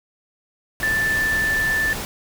sine tone in noise, 1763 Hz, A6, 3 cents sharp, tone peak -18 dBFS, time 0.83-1.93 s, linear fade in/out 0 ms, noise pink, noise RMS -29 dBFS, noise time 0.8-2.05 s, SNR +8 dB, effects none

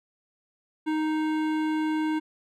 sine tone with hard clipping, 311.1 Hz, D#4, in tune, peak -26 dBFS, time 0.86-2.2 s, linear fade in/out 20 ms, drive 15 dB, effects none

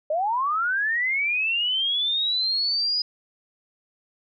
sine linear sweep, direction up, 587.3 to 4978 Hz, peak -21 dBFS, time 0.1-3.02 s, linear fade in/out 5 ms, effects none

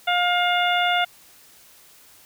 harmonic tone with a mistuned harmonic, 709 Hz, F5, 26 cents sharp, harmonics 1 / 2 / 3 / 4 / 5, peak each -21 / -24 / -26 / -27 / -28 dBFS, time 0.07-1.05 s, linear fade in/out 10 ms, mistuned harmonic 5, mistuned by -20 cents, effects white hiss -51 dBFS RMS until 2.25 s

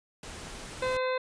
pink noise, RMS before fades -42 dBFS, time 0.23-0.97 s, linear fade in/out 2 ms
harmonic tone, 513 Hz, C5, 34 cents flat, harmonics 1 / 2 / 3 / 4 / 5 / 7 / 8, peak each -28 / -34 / -38 / -40 / -42 / -45 / -46 dBFS, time 0.82-1.18 s, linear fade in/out 5 ms
effects resampled to 22050 Hz

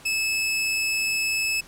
sawtooth tone, 2603 Hz, E7, 22 cents flat, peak -19 dBFS, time 0.05-1.61 s, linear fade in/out 10 ms, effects pink hiss -48 dBFS RMS until 1.67 s + low-pass 12000 Hz 12 dB/octave

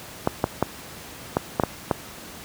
clicks, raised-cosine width 1 ms, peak -4 dBFS, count 7, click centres 0.274 / 0.441 / 0.626 / 1.369 / 1.598 / 1.636 / 1.912 s, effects pink hiss -40 dBFS RMS until 2.44 s + high-pass 80 Hz 12 dB/octave

